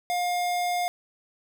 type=tone; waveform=square; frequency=710 Hz; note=F5; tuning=28 cents sharp; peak=-25 dBFS; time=0.1-0.88 s; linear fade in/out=0 ms; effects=none